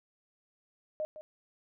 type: tone with echo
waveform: sine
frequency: 616 Hz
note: D#5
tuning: 17 cents flat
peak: -31 dBFS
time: 1-1.05 s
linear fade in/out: 0 ms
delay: 160 ms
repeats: 1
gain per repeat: -12 dB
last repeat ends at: 1.21 s
effects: none